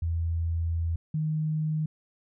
sine tone pair in turn, 83.2 / 155.26 Hz, E2 / D#3, +17 / -3 cents, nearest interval major seventh, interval 1080 cents, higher second, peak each -25 dBFS, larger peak neither, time 0.02-0.96 / 1.14-1.86 s, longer first, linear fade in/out 5 ms, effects none

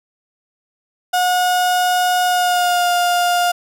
35% pulse tone with pitch glide, 724 to 706.2 Hz, F#5 to F5, -38 to +19 cents, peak -12 dBFS, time 1.13-3.52 s, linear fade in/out 10 ms, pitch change -43 cents, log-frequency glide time 2.24-2.9 s, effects none

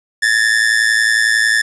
45% pulse ring-modulated tone, 1760 Hz, A6, in tune, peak -8 dBFS, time 0.22-1.62 s, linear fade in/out 10 ms, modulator 55.5 Hz, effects resampled to 24000 Hz + 7-bit

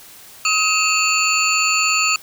sine tone cluster, 1272 / 2539 / 2723 / 4466 / 7060 Hz, D#6 / D#7 / F7 / C#8 / A8, +38 / +34 / -44 / +12 / +5 cents, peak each -21 dBFS, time 0.45-2.16 s, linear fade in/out 2 ms, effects white hiss -42 dBFS RMS until 2.22 s

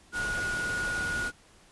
sine tone in noise, 1447 Hz, F#6, 39 cents flat, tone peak -29 dBFS, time 0.12-1.32 s, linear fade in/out 50 ms, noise pink, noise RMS -37 dBFS, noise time 0.12-1.32 s, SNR +5 dB, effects pink hiss -58 dBFS RMS until 1.71 s + resampled to 24000 Hz

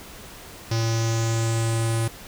square tone with low-pass filter sweep, 113.8 Hz, A#2, 41 cents flat, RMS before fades -23 dBFS, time 0.71-2.08 s, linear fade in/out 5 ms, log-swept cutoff 5400 to 10000 Hz, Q 4.9, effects pink hiss -42 dBFS RMS until 2.27 s

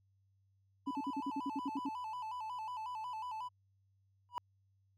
triangle tone with vibrato, 932.3 Hz, A#5, in tune, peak -38 dBFS, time 0.86-3.49 s, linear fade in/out 20 ms, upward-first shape square, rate 5.5 Hz, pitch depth 110 cents each way
sine tone bursts, 277.2 Hz, C#4, in tune, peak -35 dBFS, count 11, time 0.87-1.89 s, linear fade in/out 5 ms, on 40 ms, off 58 ms
triangle tone with exponential growth, 977 Hz, B5, 19 cents flat, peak -30 dBFS, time 4.29-4.38 s, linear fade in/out 0 ms, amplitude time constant 19 ms
effects added 97 Hz sine -70 dBFS peak until 4.97 s

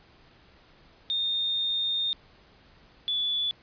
sine tone pair in turn, 3654 / 3449 Hz, A#7 / A7, -35 / -35 cents, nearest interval minor second, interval 100 cents, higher first, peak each -25 dBFS, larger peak neither, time 1.1-2.13 / 3.08-3.51 s, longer first, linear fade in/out 0 ms, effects pink hiss -57 dBFS RMS until 3.62 s + resampled to 11025 Hz

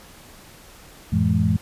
sine tone cluster, 89.9 / 110.5 / 167.5 / 211.1 Hz, F#2 / A2 / E3 / G#3, -49 / +8 / +28 / +29 cents, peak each -22 dBFS, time 1.12-1.57 s, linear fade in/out 10 ms, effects pink hiss -46 dBFS RMS until 1.61 s + resampled to 32000 Hz

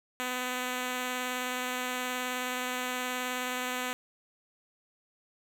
5% pulse tone with vibrato, 251.3 Hz, B3, 30 cents sharp, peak -20 dBFS, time 0.2-3.93 s, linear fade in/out 0 ms, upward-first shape triangle, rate 19 Hz, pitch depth 12 cents each way, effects none

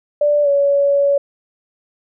sine tone with pitch glide, 587 to 564.1 Hz, D5 to C#5, -1 to +30 cents, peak -11 dBFS, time 0.21-1.18 s, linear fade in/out 5 ms, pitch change -69 cents, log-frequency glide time 0.43-0.48 s, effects none

